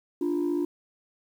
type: tone pair together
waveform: sine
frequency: 293.7 / 348.9 Hz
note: D4 / F4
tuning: 0 / -2 cents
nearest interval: minor third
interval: 298 cents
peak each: -25 dBFS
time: 0.21-0.65 s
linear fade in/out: 5 ms
effects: tanh soft clip ceiling -21 dBFS + 9-bit